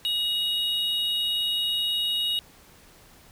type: tone pair together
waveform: triangle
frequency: 2893 / 3774 Hz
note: F#7 / A#7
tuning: -40 / +21 cents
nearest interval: perfect fourth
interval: 461 cents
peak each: -25 dBFS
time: 0.05-2.39 s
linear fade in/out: 0 ms
effects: pink hiss -53 dBFS RMS until 3.31 s